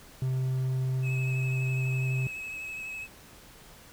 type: tone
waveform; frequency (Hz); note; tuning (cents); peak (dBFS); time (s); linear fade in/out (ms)
triangle; 130; C3; -11; -24; 0.22-2.27; 2
type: tone with vibrato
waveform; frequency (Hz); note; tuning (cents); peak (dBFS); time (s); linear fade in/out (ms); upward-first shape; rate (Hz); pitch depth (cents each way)
triangle; 2573; E7; -43; -34; 1.02-3.08; 50; triangle; 12; 26
effects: pink hiss -52 dBFS RMS until 3.92 s